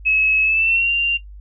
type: tone with pitch glide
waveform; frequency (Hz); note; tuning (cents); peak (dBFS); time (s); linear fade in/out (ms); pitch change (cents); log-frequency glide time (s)
sine; 2577 to 2778; E7 to F7; -40 to -10; -14; 0.05-1.18; 20; +130; 0.43-0.91
effects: noise-tail reverb RT60 0.1 s tail -18 dB re dry + added 50 Hz sine -35 dBFS peak until 1.4 s